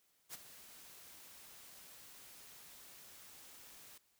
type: noise with ADSR envelope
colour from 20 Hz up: white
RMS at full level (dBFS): -45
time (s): 0.29-3.98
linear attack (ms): 52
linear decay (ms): 19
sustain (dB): -12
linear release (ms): 6
effects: white hiss -75 dBFS RMS until 4.19 s